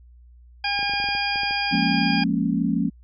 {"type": "harmonic tone", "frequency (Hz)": 810, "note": "G#5", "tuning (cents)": -43, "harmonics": [1, 2, 3, 4, 6], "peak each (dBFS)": [-27, -29, -27, -31, -28], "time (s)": [0.64, 2.24], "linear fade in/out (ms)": 5}
{"type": "clicks", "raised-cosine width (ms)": 2, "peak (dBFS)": -26, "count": 12, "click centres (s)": [0.791, 0.829, 0.896, 0.937, 1.001, 1.041, 1.088, 1.151, 1.358, 1.434, 1.509, 1.751]}
{"type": "chord", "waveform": "sine", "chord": "Bb minor seventh", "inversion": "second", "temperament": "equal with one note detuned", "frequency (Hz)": [174.61, 207.7, 233.1, 275.9], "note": ["F3", "Ab3", "Bb3", "Db4"], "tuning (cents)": [0, 0, 0, -8], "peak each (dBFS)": -25, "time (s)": [1.71, 2.9], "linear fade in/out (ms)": 20}
{"effects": ["added 60 Hz sine -46 dBFS peak until 3.03 s"]}